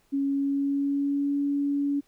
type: tone with pitch glide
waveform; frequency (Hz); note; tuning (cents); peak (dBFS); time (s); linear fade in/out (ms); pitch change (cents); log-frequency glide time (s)
sine; 277.2 to 283.7; C#4 to C#4; 0 to +40; -23; 0.12-2.01; 20; +40; 0.26-1.37
effects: pink hiss -66 dBFS RMS until 2.07 s